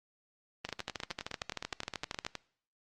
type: two click trains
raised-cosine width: 0.2 ms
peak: -20 / -18 dBFS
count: 17 / 22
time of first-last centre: 0.69-2.353 / 0.65-2.265 s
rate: 9.62 / 13 Hz
effects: noise-tail reverb RT60 0.6 s tail -22 dB re dry + Opus 24 kbps